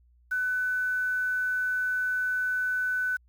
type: tone with quantisation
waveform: sine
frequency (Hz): 1500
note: F#6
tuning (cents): +23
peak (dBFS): -25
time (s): 0.31-3.17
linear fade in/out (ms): 10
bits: 8
effects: added 60 Hz sine -58 dBFS peak until 3.28 s